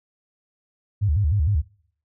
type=tone with vibrato; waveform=sine; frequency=87.31 Hz; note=F2; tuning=in tune; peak=-17 dBFS; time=1.01-1.62 s; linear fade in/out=20 ms; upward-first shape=square; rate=6.5 Hz; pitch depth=280 cents each way; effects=noise-tail reverb RT60 0.6 s tail -25 dB re dry